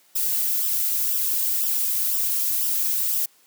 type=noise with flanger; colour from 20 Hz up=violet; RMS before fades=-23 dBFS; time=0.15-3.26 s; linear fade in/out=10 ms; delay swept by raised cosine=0.45 to 2.65 ms; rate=2 Hz; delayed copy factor=-0.6; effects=white hiss -58 dBFS RMS until 3.46 s + high-pass 200 Hz 12 dB/octave